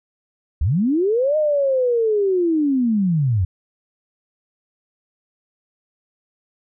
sine linear two-way sweep, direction up then down, 58.27 to 622 to 84.2 Hz, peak -15 dBFS, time 0.61-3.45 s, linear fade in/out 5 ms, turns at 1.37 s, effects none

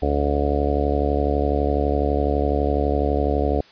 harmonic tone, 72 Hz, D2, 34 cents flat, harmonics 1 / 2 / 3 / 4 / 5 / 6 / 7 / 8 / 9 / 10, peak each -22 / -33 / -32 / -26 / -33 / -25 / -28 / -28 / -31 / -28 dBFS, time 0.02-3.61 s, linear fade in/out 5 ms, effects white hiss -49 dBFS RMS until 3.71 s + resampled to 11025 Hz

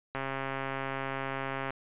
click train, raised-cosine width 0.5 ms, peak -19 dBFS, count 211, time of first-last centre 0.15-1.706 s, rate 135 Hz, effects resampled to 8000 Hz

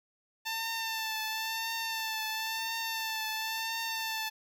10% pulse tone with vibrato, 891 Hz, A5, 22 cents sharp, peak -24 dBFS, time 0.45-4.3 s, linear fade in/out 20 ms, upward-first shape triangle, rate 0.97 Hz, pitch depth 37 cents each way, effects none

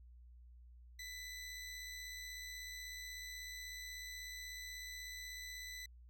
20% pulse tone with amplitude modulation, 1994 Hz, B6, 16 cents sharp, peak -40 dBFS, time 0.99-5.86 s, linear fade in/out 5 ms, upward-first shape sine, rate 76.3 Hz, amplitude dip 30%, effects added 60 Hz sine -56 dBFS peak until 6.09 s

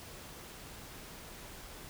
silence, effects pink hiss -49 dBFS RMS until 1.89 s

